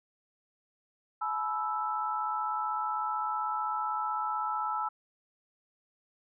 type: chord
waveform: sine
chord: E major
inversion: first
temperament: equal with one note detuned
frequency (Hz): 852 / 987.8 / 1318.5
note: G#5 / B5 / E6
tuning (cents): +44 / 0 / 0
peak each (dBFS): -34 / -37 / -32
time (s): 1.21-4.89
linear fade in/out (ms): 10
effects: none